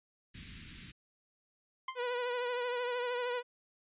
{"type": "band-stop noise", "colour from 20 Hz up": "pink", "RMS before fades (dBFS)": -48, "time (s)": [0.34, 0.92], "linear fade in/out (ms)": 10, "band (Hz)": [260, 1800], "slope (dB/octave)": 24}
{"type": "tone with exponential decay", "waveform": "sawtooth", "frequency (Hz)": 1046.5, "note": "C6", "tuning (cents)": 0, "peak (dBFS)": -29, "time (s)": [1.88, 2], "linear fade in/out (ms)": 5, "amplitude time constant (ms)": 26}
{"type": "tone with vibrato", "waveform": "sawtooth", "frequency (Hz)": 490.5, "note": "B4", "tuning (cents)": -12, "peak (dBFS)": -29, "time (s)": [1.95, 3.43], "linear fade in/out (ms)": 50, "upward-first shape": "triangle", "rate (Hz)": 13, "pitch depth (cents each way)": 45}
{"effects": ["resampled to 8000 Hz"]}